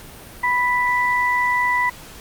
sine tone pair together, 987.8 / 1975.5 Hz, B5 / B6, 0 / 0 cents, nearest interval octave, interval 1200 cents, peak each -19 dBFS, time 0.43-1.9 s, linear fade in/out 10 ms, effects pink hiss -40 dBFS RMS until 2.2 s + Opus 48 kbps

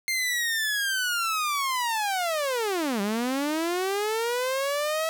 sawtooth linear two-way sweep, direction down then up, 2114 to 194.7 to 651 Hz, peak -21 dBFS, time 0.08-5.09 s, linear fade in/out 0 ms, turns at 3.01 s, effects none

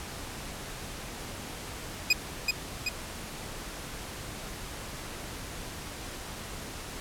25% pulse tone with echo, 2489 Hz, D#7, in tune, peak -15 dBFS, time 2.1-2.13 s, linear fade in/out 5 ms, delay 380 ms, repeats 2, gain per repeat -4 dB, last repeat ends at 2.89 s, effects pink hiss -40 dBFS RMS until 7 s + low-pass 12000 Hz 12 dB/octave

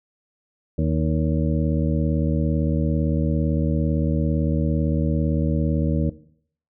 harmonic tone with a mistuned harmonic, 77.78 Hz, D#2, in tune, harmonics 1 / 2 / 3 / 4 / 6 / 7, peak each -23 / -22 / -26 / -29 / -32 / -32 dBFS, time 0.78-6.1 s, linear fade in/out 5 ms, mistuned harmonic 7, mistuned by +46 cents, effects noise-tail reverb RT60 0.6 s tail -17 dB re dry

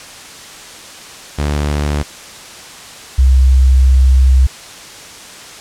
sawtooth / sine tone pair in turn, 73.42 / 65.3 Hz, D2 / C2, 0 / -3 cents, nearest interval major second, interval 203 cents, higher first, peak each -10 / -5 dBFS, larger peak second, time 1.38-2.03 / 3.18-4.47 s, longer second, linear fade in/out 10 ms, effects white hiss -33 dBFS RMS until 5.6 s + low-pass 8000 Hz 12 dB/octave

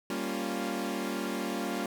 sawtooth chord, G half-diminished seventh, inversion none, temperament equal with one note detuned, 197.25 / 233.1 / 277.2 / 349.2 Hz, G3 / Bb3 / Db4 / F4, +11 / 0 / 0 / 0 cents, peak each -33 dBFS, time 0.1-1.86 s, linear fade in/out 2 ms, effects none

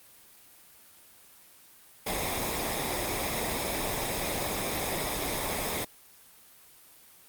pink noise with comb filter, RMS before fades -31 dBFS, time 2.06-5.85 s, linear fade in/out 10 ms, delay 0.68 ms, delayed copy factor -0.55, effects white hiss -55 dBFS RMS until 7.28 s + Opus 32 kbps

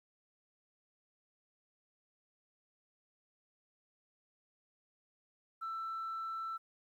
sine tone, 1331 Hz, E6, 16 cents sharp, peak -36 dBFS, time 5.61-6.58 s, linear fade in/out 20 ms, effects tanh soft clip ceiling -35 dBFS + 12-bit

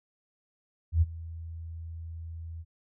sine tone with ADSR envelope, 82.41 Hz, E2, in tune, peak -17 dBFS, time 0.92-2.65 s, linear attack 96 ms, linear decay 31 ms, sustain -20 dB, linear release 46 ms, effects none

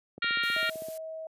click train, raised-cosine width 2 ms, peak -30 dBFS, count 12, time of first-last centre 0.18-0.885 s, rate 15.6 Hz
harmonic tone, 466.2 Hz, A#4, in tune, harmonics 3 / 4 / 5 / 6 / 7 / 8 / 9, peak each -30 / -32 / -34 / -36 / -37 / -38 / -39 dBFS, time 0.22-0.7 s, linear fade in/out 5 ms
blue noise, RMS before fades -46 dBFS, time 0.43-0.98 s, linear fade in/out 5 ms
sine tone, 640 Hz, D#5, 49 cents sharp, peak -36 dBFS, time 0.56-1.27 s, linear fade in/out 2 ms
effects high-pass 150 Hz 12 dB/octave + resampled to 32000 Hz

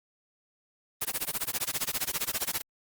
white noise with tremolo, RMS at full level -28 dBFS, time 1.01-2.62 s, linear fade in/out 10 ms, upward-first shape sine, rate 15 Hz, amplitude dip 100%, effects Opus 24 kbps

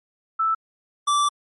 sine / square tone pair in turn, 1318.5 / 1165.9 Hz, E6 / D6, 0 / -13 cents, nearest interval major second, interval 213 cents, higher first, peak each -18 dBFS, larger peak neither, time 0.39-0.55 / 1.07-1.29 s, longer second, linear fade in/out 10 ms, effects MP3 48 kbps

